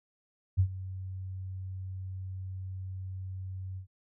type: tone with ADSR envelope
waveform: sine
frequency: 94 Hz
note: F#2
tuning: 28 cents sharp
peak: -19 dBFS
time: 0.57-3.87 s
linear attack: 27 ms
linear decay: 77 ms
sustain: -17 dB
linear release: 98 ms
effects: none